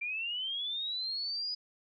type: linear sweep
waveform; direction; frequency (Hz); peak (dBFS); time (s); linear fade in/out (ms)
sine; up; 2350 to 4978; -33; 0.01-1.55; 10
effects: none